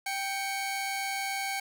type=tone pair together; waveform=sawtooth; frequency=784 / 2225 Hz; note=G5 / C#7; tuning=0 / +6 cents; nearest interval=octave + tritone; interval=1806 cents; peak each=-29 / -31 dBFS; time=0.06-1.6 s; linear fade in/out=5 ms; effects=none